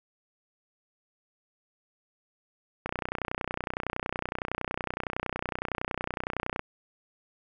click train, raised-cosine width 0.5 ms, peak -15 dBFS, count 116, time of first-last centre 2.86-6.594 s, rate 30.8 Hz, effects none

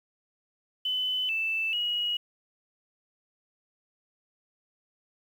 sine tone with pitch steps, 3018 / 2647 / 2901 Hz, F#7 / E7 / F#7, +34 / +7 / -35 cents, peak -26 dBFS, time 0.85-2.17 s, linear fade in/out 5 ms, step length 440 ms, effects 9-bit

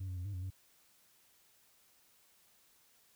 sine tone with pitch steps, 94.7 / 91.7 / 89.4 / 100.6 / 90.6 / 94.4 Hz, F#2 / F#2 / F2 / G2 / F#2 / F#2, +41 / -15 / +41 / +45 / -36 / +35 cents, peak -35 dBFS, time 0-0.504 s, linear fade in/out 10 ms, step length 84 ms, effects tanh soft clip ceiling -37 dBFS + white hiss -68 dBFS RMS until 3.15 s

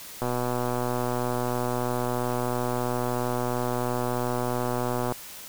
click train, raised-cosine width 1 ms, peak -14 dBFS, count 604, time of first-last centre 0.22-5.122 s, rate 123 Hz, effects white hiss -42 dBFS RMS until 5.48 s

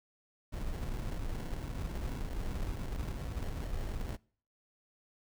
brown noise with sample-and-hold, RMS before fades -37 dBFS, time 0.52-4.17 s, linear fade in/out 20 ms, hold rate 1225 Hz, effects noise-tail reverb RT60 0.5 s tail -25 dB re dry

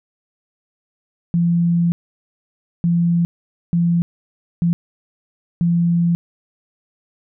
sine tone bursts at uneven times, 171 Hz, F3, 36 cents flat, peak -13 dBFS, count 5, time 1.34-1.92 / 2.84-3.25 / 3.73-4.02 / 4.62-4.73 / 5.61-6.15 s, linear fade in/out 0 ms, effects none

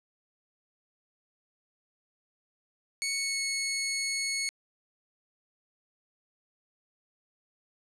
15% pulse tone with pitch glide, 2217 to 2194 Hz, C#7 to C#7, 0 to -18 cents, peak -22 dBFS, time 3.02-4.49 s, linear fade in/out 0 ms, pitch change -18 cents, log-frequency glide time 3.13-3.4 s, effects low-pass 11000 Hz 12 dB/octave

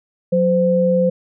sine tone pair together, 182.31 / 515 Hz, F#3 / C5, -25 / -28 cents, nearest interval octave + tritone, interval 1797 cents, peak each -17 / -14 dBFS, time 0.32-1.1 s, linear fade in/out 10 ms, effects none

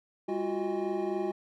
triangle tone cluster, 201.2 / 346.8 / 370.5 / 627 / 811 Hz, G3 / F4 / F#4 / D#5 / G#5, +45 / -12 / +2 / +13 / -41 cents, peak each -37 / -32 / -30 / -38 / -37 dBFS, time 0.28-1.32 s, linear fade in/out 10 ms, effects none

